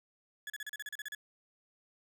35% pulse tone bursts, 1700 Hz, G#6, 40 cents sharp, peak -37 dBFS, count 11, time 0.47-1.149 s, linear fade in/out 2 ms, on 29 ms, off 36 ms, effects none

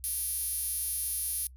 5% pulse tone with high-pass filter, 391.5 Hz, G4, 2 cents flat, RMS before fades -33 dBFS, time 0.04-1.47 s, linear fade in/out 0 ms, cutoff 9800 Hz, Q 3.2, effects noise-tail reverb RT60 0.1 s tail -24 dB re dry + added 63 Hz sine -48 dBFS peak until 1.56 s

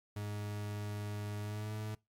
40% pulse tone with pitch glide, 103.83 to 107.43 Hz, G#2 to A2, 0 to -41 cents, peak -37 dBFS, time 0.16-1.95 s, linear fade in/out 5 ms, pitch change +59 cents, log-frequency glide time 1.4-1.74 s, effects noise-tail reverb RT60 0.2 s tail -23 dB re dry + MP3 96 kbps

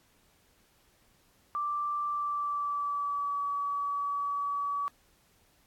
sine tone with pitch glide, 1174.7 to 1140.6 Hz, D6 to C#6, 0 to +49 cents, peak -29 dBFS, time 1.55-4.88 s, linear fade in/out 0 ms, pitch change -51 cents, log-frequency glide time 2.05-3.43 s, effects pink hiss -66 dBFS RMS until 5.66 s + AAC 64 kbps

